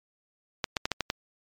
clicks, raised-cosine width 0.2 ms, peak -9 dBFS, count 6, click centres 0.642 / 0.768 / 0.855 / 0.917 / 1.007 / 1.101 s, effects MP3 96 kbps

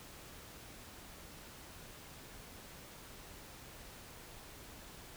silence, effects pink hiss -53 dBFS RMS until 5.16 s

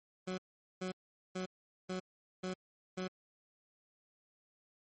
20% pulse tone bursts, 185 Hz, F#3, in tune, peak -32 dBFS, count 6, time 0.27-3.08 s, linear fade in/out 10 ms, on 110 ms, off 430 ms, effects MP3 32 kbps

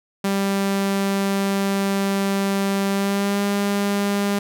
sawtooth tone with pitch glide, 196.9 to 201.4 Hz, G3 to G3, +8 to +47 cents, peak -15 dBFS, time 0.24-4.39 s, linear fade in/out 5 ms, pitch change +39 cents, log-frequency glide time 2.89-3.42 s, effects none

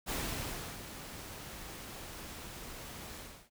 pink noise with ADSR envelope, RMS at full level -36 dBFS, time 0.06-3.5 s, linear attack 38 ms, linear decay 690 ms, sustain -10 dB, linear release 320 ms, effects none

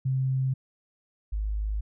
sine tone pair in turn, 131.8 / 52.16 Hz, C3 / G#1, +13 / +8 cents, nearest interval octave + major third, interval 1605 cents, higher first, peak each -23 / -26 dBFS, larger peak first, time 0.05-0.54 / 1.32-1.81 s, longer neither, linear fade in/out 10 ms, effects none

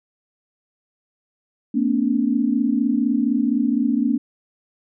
sine tone cluster, 226.2 / 250.3 / 285.7 Hz, A3 / B3 / D4, +48 / +23 / -48 cents, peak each -21 dBFS, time 1.74-4.18 s, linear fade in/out 10 ms, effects none

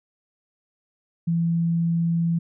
sine tone, 167.8 Hz, E3, 31 cents sharp, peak -19 dBFS, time 1.27-2.39 s, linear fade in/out 10 ms, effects none

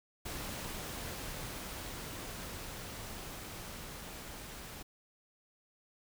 pink noise with level ramp, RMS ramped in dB -41 to -47 dBFS, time 0.25-4.83 s, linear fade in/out 10 ms, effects none

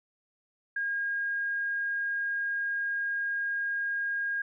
sine tone, 1625 Hz, G#6, 38 cents flat, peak -28 dBFS, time 0.76-4.42 s, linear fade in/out 5 ms, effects none

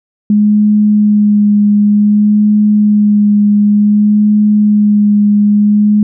sine tone with vibrato, 208.3 Hz, G#3, 5 cents sharp, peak -5 dBFS, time 0.3-6.03 s, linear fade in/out 2 ms, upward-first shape sine, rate 0.55 Hz, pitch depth 15 cents each way, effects none

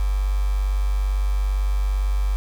sine tone with quantisation, 48.85 Hz, G1, 5 cents flat, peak -18 dBFS, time 0-2.36 s, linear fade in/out 0 ms, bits 6, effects none

